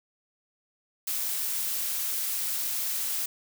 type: noise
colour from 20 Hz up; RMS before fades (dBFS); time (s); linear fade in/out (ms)
blue; -30; 1.07-3.26; 5
effects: none